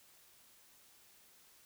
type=silence; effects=white hiss -64 dBFS RMS until 1.65 s